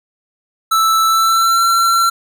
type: tone with pitch glide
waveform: square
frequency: 1318.5 to 1356.4 Hz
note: E6 to E6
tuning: 0 to +49 cents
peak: -11 dBFS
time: 0.71-2.1 s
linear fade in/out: 10 ms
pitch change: +49 cents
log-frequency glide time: 1.06-1.62 s
effects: none